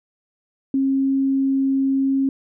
sine tone, 270.1 Hz, C#4, 45 cents flat, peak -16 dBFS, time 0.74-2.29 s, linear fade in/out 2 ms, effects none

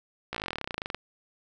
slowing click train, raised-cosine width 0.3 ms, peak -16 dBFS, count 23, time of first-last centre 0.33-0.946 s, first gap 16 ms, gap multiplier 1.05, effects none

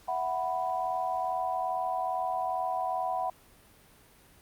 sine chord, E suspended second, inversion none, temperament just, 659.3 / 741.7 / 988.9 Hz, E5 / F#5 / B5, 0 / +4 / +2 cents, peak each -36 / -30 / -34 dBFS, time 0.08-3.3 s, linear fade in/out 5 ms, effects pink hiss -58 dBFS RMS until 4.41 s + Opus 48 kbps

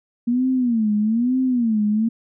sine tone with vibrato, 233.1 Hz, A#3, in tune, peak -16 dBFS, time 0.27-2.09 s, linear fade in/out 10 ms, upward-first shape sine, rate 1.1 Hz, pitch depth 190 cents each way, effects none

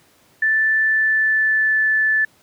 sine tone with pitch glide, 1760 to 1746.8 Hz, A6 to A6, 0 to -13 cents, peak -14 dBFS, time 0.42-2.25 s, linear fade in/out 5 ms, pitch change -13 cents, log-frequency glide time 0.82-1.8 s, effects pink hiss -55 dBFS RMS until 2.42 s + high-pass 100 Hz 12 dB/octave

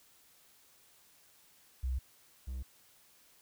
sine / triangle tone pair in turn, 64.2 / 64.2 Hz, C2 / C2, -32 / -32 cents, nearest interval unison, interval 0 cents, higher neither, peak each -31 / -35 dBFS, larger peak first, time 1.83-1.99 / 2.47-2.63 s, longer neither, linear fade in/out 10 ms, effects white hiss -64 dBFS RMS until 3.41 s

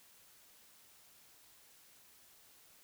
silence, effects white hiss -63 dBFS RMS until 2.83 s

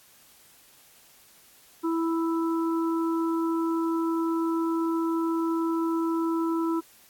harmonic tone, 329.6 Hz, E4, in tune, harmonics 1 / 3 / 4, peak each -24 / -34 / -36 dBFS, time 1.83-6.81 s, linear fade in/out 20 ms, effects white hiss -56 dBFS RMS until 7.09 s + AAC 64 kbps

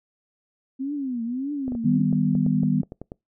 sine tone with vibrato, 258.7 Hz, C4, 19 cents flat, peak -25 dBFS, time 0.79-2.03 s, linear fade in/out 20 ms, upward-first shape triangle, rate 1.7 Hz, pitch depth 240 cents each way
clicks, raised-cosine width 2 ms, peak -22 dBFS, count 11, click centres 1.68 / 1.721 / 1.751 / 2.128 / 2.352 / 2.464 / 2.633 / 2.833 / 2.921 / 3.016 / 3.119 s
sine chord, Eb augmented, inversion none, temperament equal, 155.56 / 196 / 246.9 Hz, Eb3 / G3 / B3, 0 / 0 / 0 cents, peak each -23 dBFS, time 1.84-2.82 s, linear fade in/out 10 ms
effects noise-tail reverb RT60 0.2 s tail -26 dB re dry

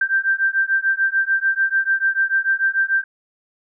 sine beating tone pair, 1568 / 1574.8 Hz, G6 / G6, 0 / +8 cents, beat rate 6.8 Hz, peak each -19 dBFS, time 0.01-3.04 s, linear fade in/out 5 ms, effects none

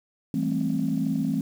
sine chord, A minor seventh, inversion second, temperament just, 165 / 198 / 220 / 264 Hz, E3 / G3 / A3 / C4, +2 / +18 / 0 / +16 cents, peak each -28 / -30 / -28 / -26 dBFS, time 0.34-1.41 s, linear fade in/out 2 ms, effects tanh soft clip ceiling -15 dBFS + 8-bit

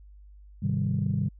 sine chord, Ab major seventh, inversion none, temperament equal, 103.83 / 130.81 / 155.56 / 196 Hz, Ab2 / C3 / Eb3 / G3, 0 / 0 / 0 / 0 cents, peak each -29 dBFS, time 0.62-1.29 s, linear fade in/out 10 ms, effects tanh soft clip ceiling -16 dBFS + added 50 Hz sine -47 dBFS peak until 1.39 s

